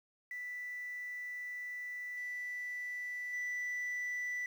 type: tone with level steps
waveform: sine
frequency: 1975.5 Hz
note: B6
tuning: in tune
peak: -39 / -37 / -33 dBFS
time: 0.31-4.46 s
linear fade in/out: 2 ms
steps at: 2.17 / 3.33 s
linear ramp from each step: 5 ms
effects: tanh soft clip ceiling -34 dBFS + 10-bit